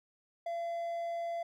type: tone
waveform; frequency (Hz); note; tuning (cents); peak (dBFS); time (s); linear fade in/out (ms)
triangle; 680; F5; -46; -32; 0.46-1.43; 5
effects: none